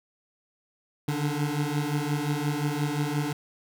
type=beating tone pair; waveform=25% pulse; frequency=144.2 / 149.9 Hz; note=D3 / D3; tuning=-31 / +36 cents; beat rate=5.7 Hz; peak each=-25 dBFS; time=1.08-3.33 s; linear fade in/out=5 ms; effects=none